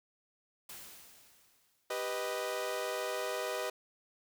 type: noise with exponential decay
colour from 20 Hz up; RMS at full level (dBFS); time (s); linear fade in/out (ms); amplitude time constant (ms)
white; -46; 0.69-2.21; 5; 330
type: chord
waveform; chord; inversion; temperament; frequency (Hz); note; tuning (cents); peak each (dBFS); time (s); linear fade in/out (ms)
sawtooth; G augmented; none; equal; 392 / 493.9 / 622.3; G4 / B4 / D#5; 0 / 0 / 0; -37 / -34 / -34; 1.9-3.7; 5
effects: none